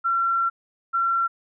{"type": "tone pair in turn", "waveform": "sine", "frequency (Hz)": [1361, 1361], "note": ["F6", "F6"], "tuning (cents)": [-45, -45], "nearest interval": "unison", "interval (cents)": 0, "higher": "neither", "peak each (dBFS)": -19, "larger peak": "neither", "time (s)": [[0.04, 0.5], [0.93, 1.28]], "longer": "first", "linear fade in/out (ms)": 20, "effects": []}